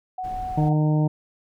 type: tone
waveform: sine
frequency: 742 Hz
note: F#5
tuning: 5 cents sharp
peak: -27 dBFS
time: 0.18-0.73 s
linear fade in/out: 5 ms
type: noise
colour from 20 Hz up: brown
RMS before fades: -37 dBFS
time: 0.23-0.7 s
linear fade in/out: 20 ms
type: harmonic tone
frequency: 152.8 Hz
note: D#3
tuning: 31 cents flat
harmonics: 1 / 2 / 3 / 4 / 5 / 6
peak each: -18 / -25 / -34 / -32 / -36 / -37 dBFS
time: 0.57-1.08 s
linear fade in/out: 10 ms
effects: none